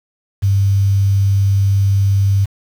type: tone with quantisation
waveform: sine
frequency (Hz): 98.6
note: G2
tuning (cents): +11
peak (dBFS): -10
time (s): 0.42-2.46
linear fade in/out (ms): 20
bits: 6
effects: none